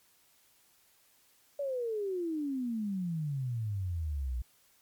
sine exponential sweep, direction down, 579 to 58.27 Hz, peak -31 dBFS, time 1.59-4.42 s, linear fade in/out 5 ms, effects white hiss -66 dBFS RMS until 4.81 s + MP3 96 kbps

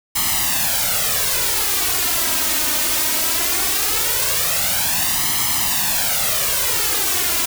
white noise with flanger, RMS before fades -19 dBFS, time 0.15-7.46 s, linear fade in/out 10 ms, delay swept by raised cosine 0.97 to 3.27 ms, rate 0.19 Hz, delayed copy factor +0.75, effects none

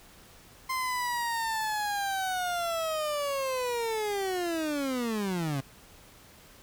30% pulse linear sweep, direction down, 1046.5 to 131.3 Hz, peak -26 dBFS, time 0.69-5.61 s, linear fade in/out 10 ms, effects pink hiss -54 dBFS RMS until 6.62 s

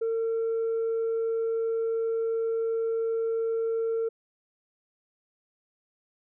sine tone, 453.8 Hz, A#4, 47 cents flat, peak -23 dBFS, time 0.01-4.09 s, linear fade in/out 10 ms, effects tanh soft clip ceiling -23 dBFS

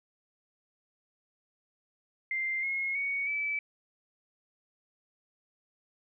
sine tone with pitch steps, 2093 / 2162 / 2233 / 2306 Hz, C7 / C#7 / C#7 / D7, 0 / -44 / +12 / -32 cents, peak -29 dBFS, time 2.31-3.59 s, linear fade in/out 2 ms, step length 320 ms, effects none

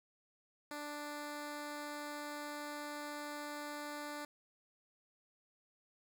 10% pulse tone, 294.4 Hz, D4, 4 cents sharp, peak -34 dBFS, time 0.71-4.25 s, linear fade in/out 2 ms, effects none

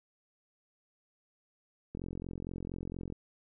click train, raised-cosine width 3 ms, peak -27 dBFS, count 53, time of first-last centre 1.95-3.124 s, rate 44.3 Hz, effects none

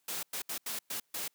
white noise bursts at uneven times, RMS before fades -37 dBFS, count 6, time 0.08-0.23 / 0.33-0.42 / 0.49-0.58 / 0.66-0.79 / 0.9-1 / 1.14-1.28 s, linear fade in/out 5 ms, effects white hiss -75 dBFS RMS until 1.34 s + high-pass 150 Hz 12 dB/octave

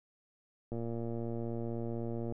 click train, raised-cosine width 2 ms, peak -26 dBFS, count 187, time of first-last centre 0.72-2.323 s, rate 116 Hz, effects none

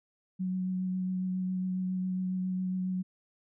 sine tone with vibrato, 185 Hz, F#3, in tune, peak -29 dBFS, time 0.39-3.03 s, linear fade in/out 20 ms, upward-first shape triangle, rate 7.3 Hz, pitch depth 15 cents each way, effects none

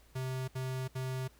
square tone bursts, 130 Hz, C3, 11 cents flat, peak -35 dBFS, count 3, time 0.15-1.28 s, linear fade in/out 10 ms, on 330 ms, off 70 ms, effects added 57 Hz sine -62 dBFS peak until 1.39 s + pink hiss -65 dBFS RMS until 1.39 s

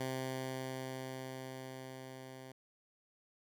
10% pulse tone with level ramp, 130.81 Hz, C3, in tune, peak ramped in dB -28 to -41 dBFS, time 0-2.52 s, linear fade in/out 5 ms, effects none

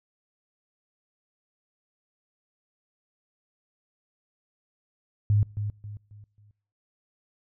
sine tone with echo, 103.83 Hz, G#2, in tune, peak -18 dBFS, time 5.3-5.43 s, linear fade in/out 0 ms, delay 270 ms, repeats 4, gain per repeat -9 dB, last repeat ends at 6.51 s, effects noise-tail reverb RT60 0.6 s tail -24 dB re dry

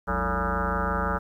sine tone with frequency modulation, 702 Hz, F5, 9 cents sharp, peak -23 dBFS, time 0.07-1.19 s, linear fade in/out 20 ms, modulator 130 Hz, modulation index 6, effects 10-bit

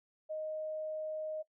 sine tone, 622.3 Hz, D#5, in tune, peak -36 dBFS, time 0.29-1.43 s, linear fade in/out 20 ms, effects noise-tail reverb RT60 0.1 s tail -18 dB re dry

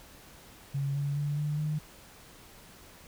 sine tone with pitch steps, 139.1 / 142.27 / 145.51 / 148.83 / 152.22 Hz, C#3 / C#3 / D3 / D3 / D#3, +6 / +45 / -16 / +23 / -38 cents, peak -28 dBFS, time 0.74-1.79 s, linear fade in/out 10 ms, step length 210 ms, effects pink hiss -53 dBFS RMS until 3.07 s

